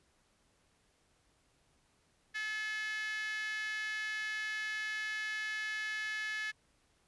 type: tone with high-pass filter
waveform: 5% pulse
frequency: 430.2 Hz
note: A4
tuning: 39 cents flat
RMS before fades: -38 dBFS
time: 2.34-6.52 s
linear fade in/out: 20 ms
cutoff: 1800 Hz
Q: 9.5
effects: pink hiss -72 dBFS RMS until 7.07 s + resampled to 24000 Hz

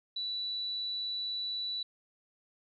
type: tone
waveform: sine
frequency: 3952 Hz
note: B7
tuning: in tune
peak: -33 dBFS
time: 0.16-1.83 s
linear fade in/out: 5 ms
effects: none

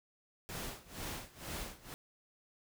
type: noise with tremolo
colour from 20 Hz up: pink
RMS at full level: -41 dBFS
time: 0.49-1.94 s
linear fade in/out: 0 ms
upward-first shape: sine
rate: 2.1 Hz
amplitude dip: 90%
effects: none

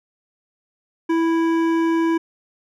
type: tone with hard clipping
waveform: triangle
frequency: 329.6 Hz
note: E4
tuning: in tune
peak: -18 dBFS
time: 1.09-2.18 s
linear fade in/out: 10 ms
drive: 16 dB
effects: none

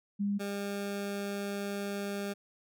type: tone pair in turn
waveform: sine / 20% pulse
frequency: 202.1 / 201 Hz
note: G#3 / G3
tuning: -47 / +44 cents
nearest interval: unison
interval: 9 cents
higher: first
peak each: -28 / -29 dBFS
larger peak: first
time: 0.19-0.39 / 0.39-2.34 s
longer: second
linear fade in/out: 20 ms
effects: none

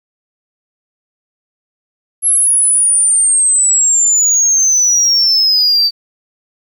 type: exponential sweep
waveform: sine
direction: down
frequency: 11175 to 4603 Hz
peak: -6 dBFS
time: 2.22-5.91 s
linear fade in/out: 50 ms
effects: tanh soft clip ceiling -6 dBFS + 8-bit

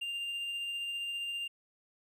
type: tone with tremolo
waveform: triangle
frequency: 2794 Hz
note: F7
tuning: in tune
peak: -32 dBFS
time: 0.01-1.48 s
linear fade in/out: 10 ms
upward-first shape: triangle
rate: 15 Hz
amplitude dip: 25%
effects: none

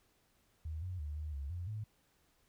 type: tone with pitch steps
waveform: sine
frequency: 78.7 / 91.3 / 74.3 / 76.6 / 69.5 / 87.8 / 107.2 Hz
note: D#2 / F#2 / D2 / D#2 / C#2 / F2 / A2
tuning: +20 / -23 / +21 / -27 / +5 / +10 / -45 cents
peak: -38 dBFS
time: 0.65-1.84 s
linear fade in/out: 5 ms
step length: 170 ms
effects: pink hiss -73 dBFS RMS until 2.48 s

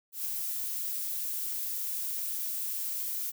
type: noise with ADSR envelope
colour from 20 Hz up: violet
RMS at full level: -32 dBFS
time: 0.12-3.32 s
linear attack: 130 ms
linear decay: 5 ms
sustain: -2 dB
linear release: 28 ms
effects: none

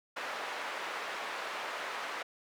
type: band-pass noise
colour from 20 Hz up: white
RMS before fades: -39 dBFS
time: 0.16-2.23 s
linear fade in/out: 10 ms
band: 540 to 1800 Hz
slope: 12 dB/octave
effects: none

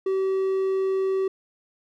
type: tone with hard clipping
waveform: triangle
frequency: 383 Hz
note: G4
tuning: 40 cents flat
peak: -22 dBFS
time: 0.06-1.28 s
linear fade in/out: 5 ms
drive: 6 dB
effects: none

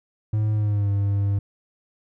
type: tone with pitch glide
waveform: triangle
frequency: 107.3 to 100.11 Hz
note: A2 to G2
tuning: -43 to +37 cents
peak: -17 dBFS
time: 0.33-1.39 s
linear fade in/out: 5 ms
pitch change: -120 cents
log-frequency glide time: 0.53-0.9 s
effects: none

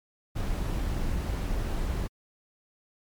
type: noise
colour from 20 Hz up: brown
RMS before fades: -29 dBFS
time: 0.35-2.08 s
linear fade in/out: 20 ms
effects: MP3 96 kbps

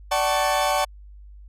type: chord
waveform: 40% pulse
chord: D major seventh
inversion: none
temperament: equal with one note detuned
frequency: 587.3 / 756.8 / 880 / 1108.7 Hz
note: D5 / F#5 / A5 / C#6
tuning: 0 / +39 / 0 / 0 cents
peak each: -24 / -23 / -25 / -26 dBFS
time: 0.11-0.85 s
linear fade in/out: 10 ms
effects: added 50 Hz sine -41 dBFS peak until 1.48 s + resampled to 32000 Hz

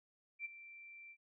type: tone with ADSR envelope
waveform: sine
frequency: 2349 Hz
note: D7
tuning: in tune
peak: -38 dBFS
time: 0.39-1.17 s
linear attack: 60 ms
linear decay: 19 ms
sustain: -14 dB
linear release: 62 ms
effects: none

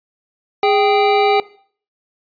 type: tone pair together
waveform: square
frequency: 413 / 784 Hz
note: G#4 / G5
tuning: -10 / 0 cents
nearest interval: major seventh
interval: 1110 cents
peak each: -15 dBFS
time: 0.63-1.4 s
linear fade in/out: 2 ms
effects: noise-tail reverb RT60 0.5 s tail -19 dB re dry + resampled to 11025 Hz

